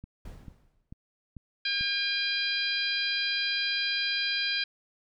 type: click train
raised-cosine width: 5 ms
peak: -30 dBFS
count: 5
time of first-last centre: 0.04-1.81 s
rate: 2.26 Hz
type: noise with exponential decay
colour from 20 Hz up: brown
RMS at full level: -40 dBFS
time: 0.25-0.94 s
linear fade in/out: 5 ms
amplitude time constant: 150 ms
type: harmonic tone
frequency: 805 Hz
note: G5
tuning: 46 cents sharp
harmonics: 2 / 3 / 4 / 5 / 6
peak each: -33 / -33 / -33 / -33 / -33 dBFS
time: 1.65-4.64 s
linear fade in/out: 5 ms
effects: none